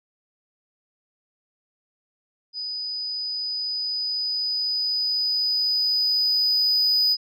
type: tone with level ramp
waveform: sine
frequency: 4978 Hz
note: D#8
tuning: in tune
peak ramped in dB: -28 to -14 dBFS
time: 2.53-7.17 s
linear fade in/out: 50 ms
effects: tanh soft clip ceiling -16 dBFS